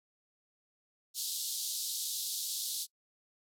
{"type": "band-pass noise", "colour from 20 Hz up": "pink", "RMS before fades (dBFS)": -37, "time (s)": [1.14, 2.87], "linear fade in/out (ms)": 50, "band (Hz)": [3600, 15000], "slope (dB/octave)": 48, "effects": ["noise-tail reverb RT60 0.1 s tail -24 dB re dry"]}